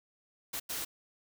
white noise bursts at uneven times, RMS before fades -37 dBFS, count 2, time 0.53-0.6 / 0.69-0.85 s, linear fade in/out 10 ms, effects none

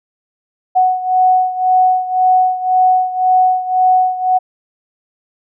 sine beating tone pair, 740 / 741.9 Hz, F#5 / F#5, 0 / +4 cents, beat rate 1.9 Hz, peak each -11 / -15 dBFS, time 0.75-4.39 s, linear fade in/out 20 ms, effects none

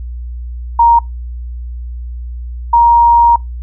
sine tone pair in turn, 936 / 941 Hz, A#5 / A#5, +7 / +16 cents, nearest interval unison, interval 9 cents, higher second, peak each -4 dBFS, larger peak neither, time 0.79-0.99 / 2.73-3.36 s, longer second, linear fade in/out 5 ms, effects noise-tail reverb RT60 0.2 s tail -26 dB re dry + added 60 Hz sine -21 dBFS peak until 3.62 s

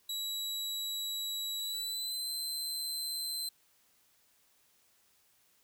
sawtooth tone with pitch glide, 3900 to 4089 Hz, B7 to C8, -23 to -41 cents, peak -32 dBFS, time 0.09-3.49 s, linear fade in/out 5 ms, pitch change +82 cents, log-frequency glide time 1.58-2.3 s, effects white hiss -69 dBFS RMS until 5.63 s

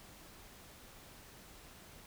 silence, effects pink hiss -56 dBFS RMS until 2.06 s

